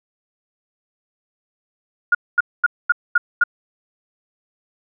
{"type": "tone bursts", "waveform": "sine", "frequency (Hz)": 1426, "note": "F6", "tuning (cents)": 36, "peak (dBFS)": -10, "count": 6, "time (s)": [2.12, 3.438], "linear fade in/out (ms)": 5, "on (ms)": 28, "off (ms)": 230, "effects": []}